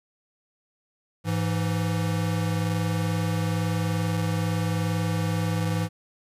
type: tone pair together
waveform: square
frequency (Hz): 103.83 / 166.06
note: G#2 / E3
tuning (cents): 0 / +13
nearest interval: minor sixth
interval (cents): 813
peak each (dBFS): -27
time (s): 1.24-5.89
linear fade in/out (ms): 50
effects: resampled to 32000 Hz + 10-bit